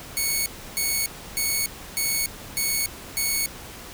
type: tone bursts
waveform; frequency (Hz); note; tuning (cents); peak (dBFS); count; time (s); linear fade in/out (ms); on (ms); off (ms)
5% pulse; 2217; C#7; 0; -12; 6; 0.17-3.46; 0; 290; 310
effects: pink hiss -40 dBFS RMS until 3.93 s